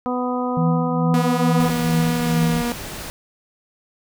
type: harmonic tone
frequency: 249 Hz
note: B3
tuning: 14 cents sharp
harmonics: 1 / 2 / 3 / 4 / 5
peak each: -23 / -26 / -28 / -29 / -30 dBFS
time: 0.06-1.7 s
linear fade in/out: 0 ms
type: tone with tremolo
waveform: sine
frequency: 164.81 Hz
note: E3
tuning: in tune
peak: -15 dBFS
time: 0.57-2.62 s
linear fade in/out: 2 ms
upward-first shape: triangle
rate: 2.3 Hz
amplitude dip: 70%
type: tone with pitch glide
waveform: sawtooth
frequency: 242.5 to 238.9 Hz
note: B3 to A#3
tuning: -31 to +43 cents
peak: -17 dBFS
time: 1.14-2.72 s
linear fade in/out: 0 ms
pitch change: -26 cents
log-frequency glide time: 2.17-2.46 s
type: noise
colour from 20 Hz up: pink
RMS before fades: -32 dBFS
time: 1.6-3.1 s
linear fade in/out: 0 ms
effects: none